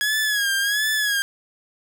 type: tone with vibrato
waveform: sawtooth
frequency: 1666 Hz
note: G#6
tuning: 5 cents sharp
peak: -16 dBFS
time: 0.01-1.22 s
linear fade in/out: 0 ms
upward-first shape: sine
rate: 1.4 Hz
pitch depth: 80 cents each way
effects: none